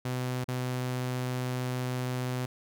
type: tone with dropouts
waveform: sawtooth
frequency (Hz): 126.4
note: B2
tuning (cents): +41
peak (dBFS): -26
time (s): 0.05-2.46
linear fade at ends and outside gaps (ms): 5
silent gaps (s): 0.443-0.483
effects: none

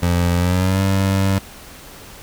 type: tone with pitch glide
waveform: 25% pulse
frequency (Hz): 87.31 to 96.88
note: F2 to G2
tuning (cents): 0 to -20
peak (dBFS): -11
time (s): 0.02-1.39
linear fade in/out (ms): 10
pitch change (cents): +180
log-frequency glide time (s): 0.37-0.81
effects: pink hiss -39 dBFS RMS until 2.22 s

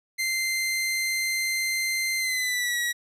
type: tone with pitch glide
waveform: sawtooth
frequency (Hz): 2082 to 1920.3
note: C7 to B6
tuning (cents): -9 to -49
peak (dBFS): -21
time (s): 0.18-2.93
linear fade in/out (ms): 20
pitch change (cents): -140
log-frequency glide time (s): 2.18-2.79
effects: resampled to 32000 Hz

